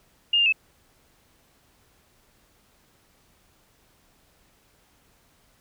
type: tone with pitch steps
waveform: sine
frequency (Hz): 2827 / 2799 / 2607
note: F7 / F7 / E7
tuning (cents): +20 / +3 / -20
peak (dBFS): -17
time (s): 0.33-0.525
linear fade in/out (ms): 5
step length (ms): 65
effects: pink hiss -62 dBFS RMS until 5.6 s